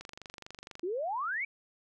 click train, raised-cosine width 0.2 ms, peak -27 dBFS, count 20, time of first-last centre 0.01-0.795 s, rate 24.2 Hz
sine exponential sweep, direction up, 331.4 to 2364 Hz, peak -31 dBFS, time 0.83-1.45 s, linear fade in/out 5 ms
effects none

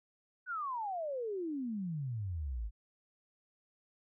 sine exponential sweep, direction down, 1524 to 49 Hz, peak -35 dBFS, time 0.46-2.71 s, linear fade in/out 50 ms, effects none

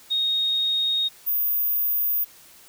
sine tone pair in turn, 3729 / 14916 Hz, A#7 / A#9, 0 / 0 cents, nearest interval 2 octaves, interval 2400 cents, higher second, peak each -20 dBFS, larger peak neither, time 0.1-1.09 / 1.26-2.25 s, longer neither, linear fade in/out 20 ms, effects white hiss -50 dBFS RMS until 2.68 s

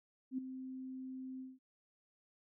sine tone with ADSR envelope, 260.1 Hz, C4, 10 cents flat, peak -33 dBFS, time 0.31-1.59 s, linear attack 71 ms, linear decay 7 ms, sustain -10 dB, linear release 190 ms, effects none

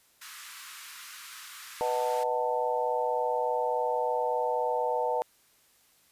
pink high-pass noise, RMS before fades -45 dBFS, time 0.21-2.24 s, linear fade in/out 10 ms, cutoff 1100 Hz, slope 48 dB/octave
sine chord, B dominant seventh, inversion none, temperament just, 493.9 / 617.4 / 740.8 / 889 Hz, B4 / D#5 / F#5 / A5, 0 / -14 / +2 / +18 cents, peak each -30 / -33 / -34 / -30 dBFS, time 1.81-5.22 s, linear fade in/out 0 ms
effects white hiss -64 dBFS RMS until 6.11 s + resampled to 32000 Hz

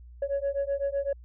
sine beating tone pair, 554.4 / 562.3 Hz, C#5 / C#5, 0 / +25 cents, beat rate 7.9 Hz, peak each -28 dBFS, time 0.22-1.13 s, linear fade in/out 5 ms, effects tanh soft clip ceiling -22 dBFS + added 60 Hz sine -45 dBFS peak until 1.24 s

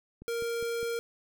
click train, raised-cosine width 3 ms, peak -33 dBFS, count 4, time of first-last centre 0.22-0.83 s, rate 4.92 Hz
square tone, 466.2 Hz, A#4, in tune, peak -31 dBFS, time 0.28-0.99 s, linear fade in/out 0 ms
effects none

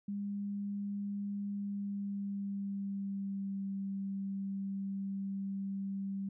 sine tone with pitch glide, 201.9 to 195.81 Hz, G#3 to G3, -49 to -2 cents, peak -35 dBFS, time 0.08-6.29 s, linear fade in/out 5 ms, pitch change -53 cents, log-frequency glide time 1.51-3.64 s, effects none

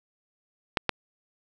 clicks, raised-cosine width 0.3 ms, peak -6 dBFS, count 2, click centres 0.772 / 0.893 s, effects none

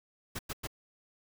pink noise bursts, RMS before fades -37 dBFS, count 3, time 0.35-0.673 s, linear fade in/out 10 ms, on 41 ms, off 100 ms, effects none

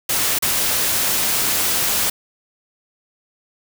white noise with dropouts, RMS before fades -19 dBFS, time 0.09-2.1 s, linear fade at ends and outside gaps 5 ms, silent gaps 0.388-0.423 s, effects none

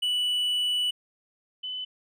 triangle / sine tone pair in turn, 2960 / 3012 Hz, F#7 / F#7, 0 / +30 cents, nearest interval unison, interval 30 cents, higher second, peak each -22 / -31 dBFS, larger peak first, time 0.02-0.91 / 1.63-1.85 s, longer first, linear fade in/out 10 ms, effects none

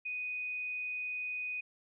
sine tone, 2489 Hz, D#7, in tune, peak -35 dBFS, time 0.05-1.61 s, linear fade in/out 10 ms, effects none

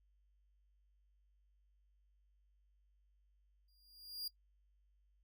45% pulse tone with exponential growth, 4816 Hz, D8, 43 cents sharp, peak -37 dBFS, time 3.68-4.28 s, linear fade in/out 5 ms, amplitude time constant 130 ms, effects noise-tail reverb RT60 0.1 s tail -20 dB re dry + added 50 Hz sine -70 dBFS peak until 5.23 s

